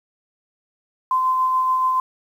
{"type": "tone with tremolo", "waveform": "sine", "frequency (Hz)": 1032, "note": "C6", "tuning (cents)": -24, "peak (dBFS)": -15, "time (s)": [1.11, 2], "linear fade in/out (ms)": 2, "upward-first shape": "sine", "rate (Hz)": 7, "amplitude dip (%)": 25, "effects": ["8-bit"]}